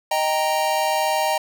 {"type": "chord", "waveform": "square", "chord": "Eb major", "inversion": "none", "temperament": "equal", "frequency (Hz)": [622.3, 784, 932.3], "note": ["Eb5", "G5", "Bb5"], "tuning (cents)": [0, 0, 0], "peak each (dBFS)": [-24, -24, -24], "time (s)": [0.11, 1.38], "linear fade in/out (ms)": 5, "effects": []}